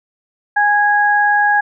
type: tone pair together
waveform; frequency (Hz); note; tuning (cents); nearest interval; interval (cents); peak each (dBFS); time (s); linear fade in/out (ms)
sine; 826.5 / 1653; G#5 / G#6; -9 / -9; octave; 1200; -13; 0.56-1.61; 10
effects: none